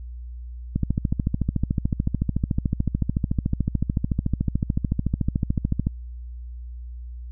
click train, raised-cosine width 5 ms, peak -9 dBFS, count 71, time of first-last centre 0.76-5.869 s, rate 13.7 Hz, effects added 60 Hz sine -33 dBFS peak until 7.31 s

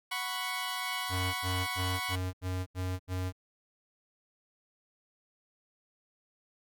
15% pulse chord, F# suspended fourth, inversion none, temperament equal, 740 / 987.8 / 1108.7 Hz, F#5 / B5 / C#6, 0 / 0 / 0 cents, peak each -33 / -31 / -30 dBFS, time 0.11-2.16 s, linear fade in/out 10 ms
square tone bursts, 92.1 Hz, F#2, 7 cents flat, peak -32 dBFS, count 7, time 1.09-3.326 s, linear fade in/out 50 ms, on 250 ms, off 81 ms
effects none

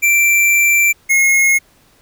square tone pair in turn, 2349 / 2162 Hz, D7 / C#7, 0 / -44 cents, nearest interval minor second, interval 144 cents, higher first, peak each -10 dBFS, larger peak neither, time 0.02-0.93 / 1.09-1.59 s, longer first, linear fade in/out 20 ms, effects pink hiss -52 dBFS RMS until 2.01 s

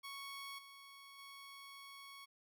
15% pulse tone with level steps, 1108.7 Hz, C#6, in tune, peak -40 / -49 / -46 dBFS, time 0.03-2.26 s, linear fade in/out 20 ms, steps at 0.58 / 1.18 s, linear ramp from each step 10 ms, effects none

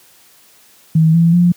sine tone with pitch steps, 160 / 167.47 / 175.29 Hz, D#3 / E3 / F3, +49 / +28 / +7 cents, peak -7 dBFS, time 0.95-1.52 s, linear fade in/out 5 ms, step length 190 ms, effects white hiss -48 dBFS RMS until 1.56 s + high-pass 80 Hz 12 dB/octave

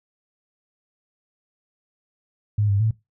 sine tone with pitch steps, 104.4 / 100.1 / 110.5 Hz, G#2 / G2 / A2, +10 / +37 / +8 cents, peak -17 dBFS, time 2.58-2.91 s, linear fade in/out 5 ms, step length 110 ms, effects noise-tail reverb RT60 0.2 s tail -20 dB re dry

